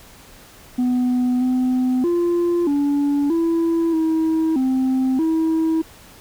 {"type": "tone with pitch steps", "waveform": "sine", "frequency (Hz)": [249.1, 254.2, 346.3, 286, 332.3, 320.6, 260.8, 322.2], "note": ["B3", "C4", "F4", "D4", "E4", "E4", "C4", "E4"], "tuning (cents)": [15, -50, -15, -46, 14, -48, -5, -39], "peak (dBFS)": -13, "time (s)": [0.78, 5.82], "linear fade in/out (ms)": 10, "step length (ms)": 630, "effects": ["tanh soft clip ceiling -15 dBFS", "pink hiss -45 dBFS RMS until 6.2 s"]}